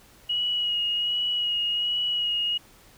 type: tone with vibrato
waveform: sine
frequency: 2900 Hz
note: F#7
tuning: 35 cents flat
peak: -23 dBFS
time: 0.29-2.58 s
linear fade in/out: 10 ms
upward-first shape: sine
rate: 1.3 Hz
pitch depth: 20 cents each way
effects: pink hiss -54 dBFS RMS until 2.97 s